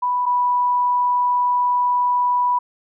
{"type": "tone pair in turn", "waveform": "sine", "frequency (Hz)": [987.8, 983.5], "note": ["B5", "B5"], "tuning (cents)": [0, -7], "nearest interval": "unison", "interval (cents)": 7, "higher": "first", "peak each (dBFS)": [-17, -15], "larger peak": "second", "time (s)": [[0.02, 0.26], [0.26, 2.59]], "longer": "second", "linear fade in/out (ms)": 10, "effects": []}